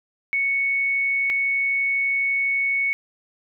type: tone pair in turn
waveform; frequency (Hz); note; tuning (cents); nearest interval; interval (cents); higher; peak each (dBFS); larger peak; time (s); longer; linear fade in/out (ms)
sine; 2217 / 2217; C#7 / C#7; 0 / 0; unison; 0; neither; -19 / -19; neither; 0.33-1.3 / 1.3-2.93; second; 0
effects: none